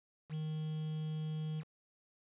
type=tone with quantisation; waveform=triangle; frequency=155.56 Hz; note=D#3; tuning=in tune; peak=-34 dBFS; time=0.29-1.64 s; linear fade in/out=50 ms; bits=9; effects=resampled to 8000 Hz